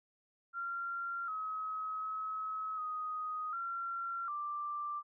sine tone with pitch steps, 1380 / 1276 / 1283 / 1249 / 1369 / 1179 Hz, F6 / D#6 / E6 / D#6 / F6 / D6, -21 / +43 / -47 / +6 / -35 / +6 cents, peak -36 dBFS, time 0.53-5.03 s, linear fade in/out 50 ms, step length 750 ms, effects none

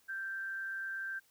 sine tone with amplitude modulation, 1568 Hz, G6, in tune, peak -35 dBFS, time 0.08-1.2 s, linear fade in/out 20 ms, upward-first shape sine, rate 187 Hz, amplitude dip 35%, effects white hiss -69 dBFS RMS until 1.3 s

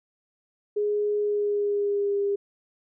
sine tone with pitch glide, 415.8 to 402.3 Hz, G#4 to G4, +2 to +45 cents, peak -22 dBFS, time 0.76-2.36 s, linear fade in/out 10 ms, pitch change -57 cents, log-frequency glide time 1.2-2.18 s, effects none

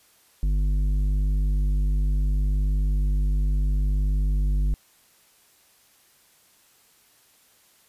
sine tone with tanh clipping, 49.65 Hz, G1, 23 cents sharp, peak -21 dBFS, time 0.43-4.74 s, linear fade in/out 0 ms, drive 9 dB, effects white hiss -59 dBFS RMS until 7.88 s + resampled to 32000 Hz

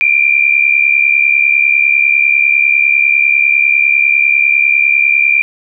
sine tone pair together, 2349 / 2419 Hz, D7 / D#7, 0 / -49 cents, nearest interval minor second, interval 51 cents, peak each -10 dBFS, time 0.01-5.42 s, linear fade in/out 0 ms, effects none

